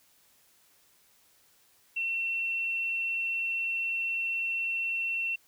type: tone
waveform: sine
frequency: 2708 Hz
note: E7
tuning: 46 cents sharp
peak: -28 dBFS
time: 1.96-5.36 s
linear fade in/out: 10 ms
effects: white hiss -64 dBFS RMS until 5.47 s